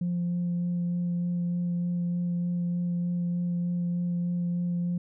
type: tone with vibrato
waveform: sine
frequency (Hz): 174.9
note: F3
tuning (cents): +3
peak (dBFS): -24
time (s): 0.01-4.98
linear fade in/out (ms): 5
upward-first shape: sine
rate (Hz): 3.3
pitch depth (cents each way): 9
effects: tanh soft clip ceiling -23 dBFS